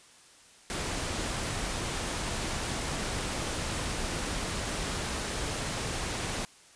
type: noise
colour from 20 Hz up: pink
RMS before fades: -33 dBFS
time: 0.7-6.45 s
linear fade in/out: 0 ms
effects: white hiss -56 dBFS RMS until 6.75 s + resampled to 22050 Hz